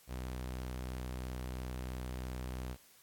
sawtooth tone, 63 Hz, B1, 35 cents sharp, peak -35 dBFS, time 0.07-2.77 s, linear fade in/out 50 ms, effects white hiss -63 dBFS RMS until 3.02 s + AAC 64 kbps

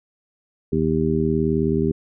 harmonic tone, 79 Hz, D#2, 27 cents sharp, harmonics 1 / 2 / 3 / 4 / 5, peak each -28 / -23 / -23 / -26 / -22 dBFS, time 0.72-1.92 s, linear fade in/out 10 ms, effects none

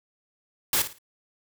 white noise with echo, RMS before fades -23 dBFS, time 0.73-0.82 s, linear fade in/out 2 ms, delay 55 ms, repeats 3, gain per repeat -11 dB, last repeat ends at 0.985 s, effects none

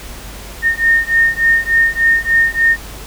sine beating tone pair, 1831 / 1834.4 Hz, A#6 / A#6, -32 / -28 cents, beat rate 3.4 Hz, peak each -13 dBFS, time 0.62-2.77 s, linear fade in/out 50 ms, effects added 50 Hz sine -31 dBFS peak until 3.06 s + pink hiss -33 dBFS RMS until 3.06 s

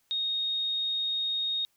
sine tone, 3723 Hz, A#7, 3 cents flat, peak -27 dBFS, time 0.11-1.65 s, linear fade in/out 0 ms, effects white hiss -71 dBFS RMS until 1.76 s

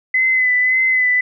sine tone with vibrato, 2023 Hz, B6, 41 cents sharp, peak -12 dBFS, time 0.14-1.21 s, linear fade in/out 5 ms, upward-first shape sine, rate 1.8 Hz, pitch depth 29 cents each way, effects none

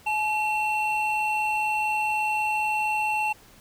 triangle tone pair together, 854 / 2711 Hz, G#5 / E7, +48 / +48 cents, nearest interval octave + minor sixth, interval 2000 cents, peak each -23 / -25 dBFS, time 0.06-3.33 s, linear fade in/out 10 ms, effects pink hiss -53 dBFS RMS until 3.6 s

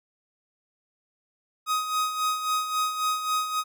45% pulse tone with tremolo, 1256 Hz, D#6, 16 cents sharp, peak -22 dBFS, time 1.66-3.64 s, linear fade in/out 50 ms, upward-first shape sine, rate 3.7 Hz, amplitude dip 60%, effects none

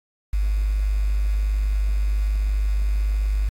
sine tone with quantisation, 50.6 Hz, G#1, 44 cents flat, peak -18 dBFS, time 0.33-3.49 s, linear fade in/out 5 ms, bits 7, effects AAC 64 kbps

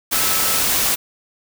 sine tone in noise, 1306 Hz, E6, 17 cents flat, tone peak -29 dBFS, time 0.13-0.61 s, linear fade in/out 20 ms, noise white, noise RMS -18 dBFS, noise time 0.11-0.96 s, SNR -14 dB, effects none

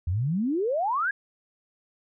sine exponential sweep, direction up, 80 to 1690 Hz, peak -23 dBFS, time 0.07-1.11 s, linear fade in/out 5 ms, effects none

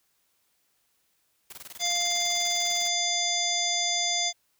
white noise with tremolo, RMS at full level -42 dBFS, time 1.5-2.89 s, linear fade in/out 5 ms, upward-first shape square, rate 20 Hz, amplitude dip 80%
harmonic tone, 698.5 Hz, F5, in tune, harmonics 1 / 3 / 5 / 7 / 9 / 10, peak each -33 / -33 / -29 / -31 / -31 / -33 dBFS, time 1.79-4.33 s, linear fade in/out 50 ms
effects white hiss -71 dBFS RMS until 4.59 s

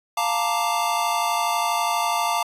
square chord, Bb major seventh, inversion second, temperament equal, 698.5 / 880 / 932.3 / 1174.7 Hz, F5 / A5 / Bb5 / D6, 0 / 0 / 0 / 0 cents, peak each -27 dBFS, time 0.17-2.43 s, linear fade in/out 5 ms, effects resampled to 32000 Hz

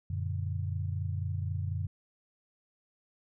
sine chord, Gb augmented, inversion none, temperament equal, 92.5 / 116.54 / 146.83 Hz, Gb2 / Bb2 / D3, 0 / 0 / 0 cents, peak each -32 / -38 / -38 dBFS, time 0.1-1.87 s, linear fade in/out 5 ms, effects none

